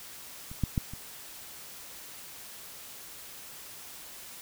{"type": "clicks", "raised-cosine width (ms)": 5, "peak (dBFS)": [-30, -14, -14, -28], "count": 4, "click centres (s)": [0.515, 0.637, 0.778, 0.936], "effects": ["white hiss -46 dBFS RMS until 4.41 s"]}